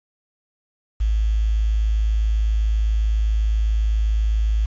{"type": "tone with quantisation", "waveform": "sine", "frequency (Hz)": 53.8, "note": "A1", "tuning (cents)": -38, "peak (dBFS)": -16, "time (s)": [1, 4.66], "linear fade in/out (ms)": 10, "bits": 7, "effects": ["resampled to 16000 Hz"]}